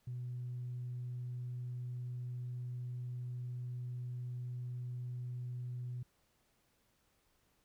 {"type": "tone", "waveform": "sine", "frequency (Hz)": 123.47, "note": "B2", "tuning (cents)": 0, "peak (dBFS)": -38, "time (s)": [0.07, 6.03], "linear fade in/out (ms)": 5, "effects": ["tanh soft clip ceiling -35 dBFS", "pink hiss -75 dBFS RMS until 7.64 s"]}